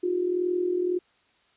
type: tone with amplitude modulation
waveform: sine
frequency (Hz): 358.5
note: F4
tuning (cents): +45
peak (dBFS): -20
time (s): 0.03-0.99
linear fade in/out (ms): 10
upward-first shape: sine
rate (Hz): 41.8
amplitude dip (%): 65
effects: white hiss -64 dBFS RMS until 1.56 s + resampled to 8000 Hz

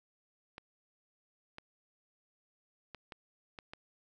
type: clicks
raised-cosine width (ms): 0.3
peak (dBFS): -29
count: 6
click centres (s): 0.581 / 1.584 / 2.947 / 3.122 / 3.588 / 3.735
effects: none

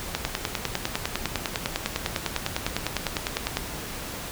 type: click train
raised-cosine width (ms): 0.2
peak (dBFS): -7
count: 35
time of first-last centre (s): 0.15-3.571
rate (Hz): 9.94
effects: pink hiss -35 dBFS RMS until 4.31 s

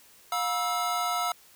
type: tone cluster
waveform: square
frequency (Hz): 712 / 961 / 1314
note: F5 / B5 / E6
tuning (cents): +33 / -48 / -6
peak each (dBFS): -31 / -35 / -30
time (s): 0.32-1.32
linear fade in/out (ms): 2
effects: white hiss -56 dBFS RMS until 1.55 s

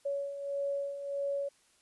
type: beating tone pair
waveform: sine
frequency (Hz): 560 / 561.6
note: C#5 / C#5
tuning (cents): +18 / +22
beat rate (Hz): 1.6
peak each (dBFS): -40 / -33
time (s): 0.05-1.49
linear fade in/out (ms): 10
effects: white hiss -67 dBFS RMS until 1.81 s + resampled to 24000 Hz

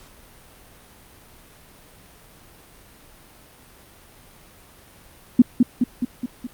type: tone with echo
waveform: sine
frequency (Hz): 245.2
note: B3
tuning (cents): -12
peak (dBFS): -6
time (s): 5.39-5.42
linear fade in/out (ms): 5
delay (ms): 210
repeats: 5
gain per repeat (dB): -4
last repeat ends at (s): 6.47
effects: pink hiss -49 dBFS RMS until 6.53 s + Opus 48 kbps

